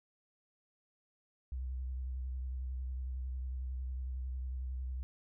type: tone with vibrato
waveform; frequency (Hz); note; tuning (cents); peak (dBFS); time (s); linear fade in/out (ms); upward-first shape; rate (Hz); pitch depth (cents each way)
sine; 64; C2; -38; -36; 1.52-5.03; 0; sine; 11; 40
effects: none